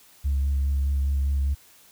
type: tone with vibrato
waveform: sine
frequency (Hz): 69.3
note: C#2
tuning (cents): 0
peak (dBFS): -19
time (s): 0.24-1.55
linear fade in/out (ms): 20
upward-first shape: sine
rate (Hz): 4.9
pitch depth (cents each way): 20
effects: tanh soft clip ceiling -18 dBFS + white hiss -54 dBFS RMS until 1.91 s